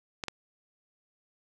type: clicks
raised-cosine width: 0.2 ms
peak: -16 dBFS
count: 2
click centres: 0.238 / 0.283 s
effects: none